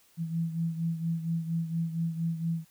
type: beating tone pair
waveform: sine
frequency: 164.7 / 169 Hz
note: E3 / E3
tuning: -1 / +43 cents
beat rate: 4.3 Hz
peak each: -29 / -35 dBFS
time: 0.17-2.65 s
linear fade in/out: 50 ms
effects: white hiss -63 dBFS RMS until 2.7 s